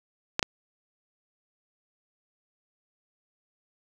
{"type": "clicks", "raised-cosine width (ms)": 0.2, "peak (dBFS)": -6, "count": 2, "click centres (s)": [0.394, 0.428], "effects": []}